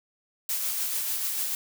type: noise with tremolo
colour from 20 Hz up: blue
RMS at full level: -28 dBFS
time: 0.49-1.55 s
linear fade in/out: 2 ms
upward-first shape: sine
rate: 6.8 Hz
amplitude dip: 30%
effects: none